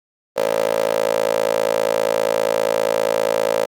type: tone with high-pass filter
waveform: 15% pulse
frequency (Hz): 55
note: A1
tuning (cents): 0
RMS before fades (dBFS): -19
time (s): 0.36-3.66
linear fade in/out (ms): 20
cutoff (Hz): 530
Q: 4.2
effects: Opus 32 kbps